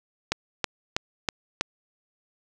click train, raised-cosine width 0.2 ms, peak -6 dBFS, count 5, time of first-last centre 0.32-1.61 s, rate 3.1 Hz, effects none

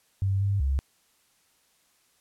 sine tone with pitch steps, 97.4 / 99.6 / 68 Hz, G2 / G2 / C#2, -11 / +28 / -33 cents, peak -22 dBFS, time 0.22-0.79 s, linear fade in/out 0 ms, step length 190 ms, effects white hiss -66 dBFS RMS until 2.2 s + low-pass 12000 Hz 12 dB/octave

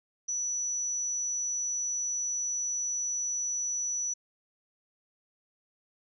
sine tone, 5920 Hz, F#8, in tune, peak -29 dBFS, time 0.28-4.14 s, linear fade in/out 10 ms, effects none

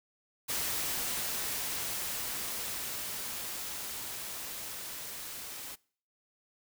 white noise with level ramp, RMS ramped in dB -33 to -43 dBFS, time 0.48-5.76 s, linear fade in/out 20 ms, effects noise-tail reverb RT60 0.5 s tail -24 dB re dry

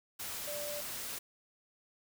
sine tone in noise, 587.3 Hz, D5, in tune, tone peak -40 dBFS, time 0.47-0.81 s, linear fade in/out 10 ms, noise white, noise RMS -41 dBFS, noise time 0.19-1.19 s, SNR -2 dB, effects none

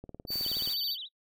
click train, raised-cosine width 2 ms, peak -30 dBFS, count 13, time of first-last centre 0.04-0.675 s, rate 18.9 Hz
square tone, 4569 Hz, D8, 48 cents flat, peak -31 dBFS, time 0.27-0.97 s, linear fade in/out 50 ms
white noise, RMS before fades -45 dBFS, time 0.3-0.75 s, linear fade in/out 20 ms
sine tone with vibrato, 3431 Hz, A7, 44 cents flat, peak -37 dBFS, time 0.41-1.09 s, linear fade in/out 50 ms, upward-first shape sine, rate 14 Hz, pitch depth 240 cents each way
effects noise-tail reverb RT60 0.1 s tail -26 dB re dry

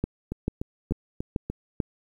two click trains, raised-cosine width 3 ms, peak -17 / -12 dBFS, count 5 / 5, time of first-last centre 0.32-1.5 / 0.04-1.802 s, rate 3.39 / 2.27 Hz, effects 9-bit

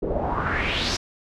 pink noise with low-pass filter sweep, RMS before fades -25 dBFS, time 0.02-0.97 s, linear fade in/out 10 ms, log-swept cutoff 410 to 5800 Hz, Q 3.7, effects none

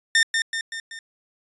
sawtooth tone with echo, 1813 Hz, A#6, 49 cents flat, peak -11 dBFS, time 0.15-0.23 s, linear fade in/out 2 ms, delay 190 ms, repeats 4, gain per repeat -5 dB, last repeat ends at 0.99 s, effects resampled to 22050 Hz

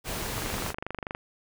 pink noise, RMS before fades -33 dBFS, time 0.04-0.74 s, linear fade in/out 50 ms
click train, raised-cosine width 0.5 ms, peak -18 dBFS, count 20, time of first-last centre 0.38-1.149 s, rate 24.7 Hz
effects none

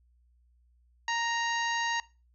harmonic tone with a mistuned harmonic, 932.3 Hz, A#5, in tune, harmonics 1 / 2 / 3 / 4 / 5 / 6 / 7, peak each -31 / -32 / -37 / -41 / -42 / -47 / -42 dBFS, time 1.08-2 s, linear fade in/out 2 ms, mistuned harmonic 4, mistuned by +61 cents, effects noise-tail reverb RT60 0.3 s tail -20 dB re dry + added 60 Hz sine -62 dBFS peak until 2.34 s

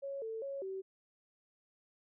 sine tone with pitch steps, 553 / 446.1 / 552 / 382.9 Hz, C#5 / A4 / C#5 / G4, -4 / +24 / -7 / -41 cents, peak -38 dBFS, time 0.02-0.82 s, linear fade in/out 20 ms, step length 200 ms, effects none

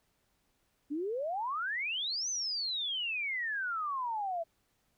sine exponential two-way sweep, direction up then down, 277.2 to 6272 to 649 Hz, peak -32 dBFS, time 0.9-4.44 s, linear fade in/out 20 ms, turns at 2.29 s, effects pink hiss -75 dBFS RMS until 4.97 s

